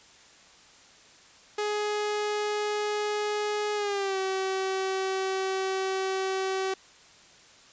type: tone with pitch glide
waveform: sawtooth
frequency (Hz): 418.6 to 381.6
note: G#4 to G4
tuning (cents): +14 to -47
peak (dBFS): -23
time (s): 1.58-6.74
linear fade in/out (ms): 5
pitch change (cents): -161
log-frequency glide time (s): 3.75-4.18
effects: white hiss -54 dBFS RMS until 7.72 s + resampled to 16000 Hz